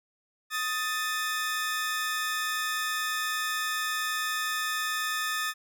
sawtooth tone pair together, 1252 / 1770.6 Hz, D#6 / A6, +10 / +10 cents, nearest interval tritone, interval 600 cents, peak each -28 / -27 dBFS, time 0.5-5.54 s, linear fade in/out 50 ms, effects none

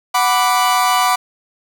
40% pulse chord, B minor, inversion second, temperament equal, 740 / 987.8 / 1174.7 Hz, F#5 / B5 / D6, 0 / 0 / 0 cents, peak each -16 dBFS, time 0.14-1.16 s, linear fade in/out 10 ms, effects none

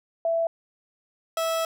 sine / 30% pulse tone pair in turn, 664 / 654.1 Hz, E5 / E5, +12 / -14 cents, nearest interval unison, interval 26 cents, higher first, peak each -21 dBFS, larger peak neither, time 0.25-0.47 / 1.37-1.65 s, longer second, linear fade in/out 2 ms, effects none

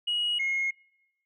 sine tone pair in turn, 2900 / 2155 Hz, F#7 / C#7, -35 / -49 cents, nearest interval perfect fourth, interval 514 cents, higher first, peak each -24 dBFS, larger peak neither, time 0.07-0.39 / 0.39-0.71 s, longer neither, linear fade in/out 10 ms, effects noise-tail reverb RT60 0.9 s tail -25 dB re dry + tanh soft clip ceiling -22 dBFS

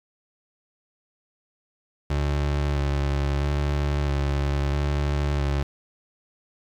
30% pulse tone with vibrato, 71.4 Hz, D2, 48 cents flat, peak -19 dBFS, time 2.1-5.63 s, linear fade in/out 5 ms, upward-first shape square, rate 0.76 Hz, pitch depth 23 cents each way, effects low-pass 5000 Hz 12 dB/octave + 8-bit

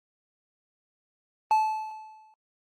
triangle tone with exponential decay, 869 Hz, A5, 22 cents flat, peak -15 dBFS, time 1.51-2.34 s, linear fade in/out 1 ms, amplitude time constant 180 ms, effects Opus 24 kbps

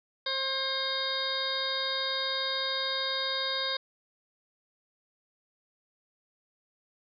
harmonic tone, 533 Hz, C5, 32 cents sharp, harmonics 1 / 2 / 3 / 4 / 6 / 7 / 8 / 9, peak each -37 / -38 / -37 / -41 / -44 / -32 / -41 / -36 dBFS, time 0.26-3.77 s, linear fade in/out 5 ms, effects none

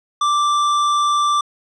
sine tone with tanh clipping, 1174.7 Hz, D6, in tune, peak -16 dBFS, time 0.21-1.41 s, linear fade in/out 5 ms, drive 13 dB, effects resampled to 24000 Hz

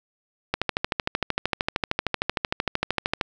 click train, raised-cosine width 0.3 ms, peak -6 dBFS, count 36, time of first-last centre 0.54-3.212 s, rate 13.1 Hz, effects none

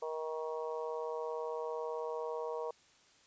harmonic tone, 157.9 Hz, D#3, 26 cents sharp, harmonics 3 / 4 / 5 / 6 / 7, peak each -38 / -43 / -50 / -44 / -48 dBFS, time 0.02-2.71 s, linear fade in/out 5 ms, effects white hiss -65 dBFS RMS until 3.26 s + resampled to 16000 Hz

